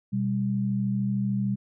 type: tone pair together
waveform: sine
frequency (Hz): 125.3 / 198.67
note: B2 / G3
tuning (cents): +25 / +23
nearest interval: minor sixth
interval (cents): 798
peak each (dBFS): -28 / -25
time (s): 0.12-1.56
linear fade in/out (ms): 20
effects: none